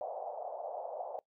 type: band-pass noise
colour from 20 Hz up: white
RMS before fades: -41 dBFS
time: 0.01-1.19 s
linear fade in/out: 0 ms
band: 550 to 760 Hz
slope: 48 dB/octave
effects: noise-tail reverb RT60 0.1 s tail -20 dB re dry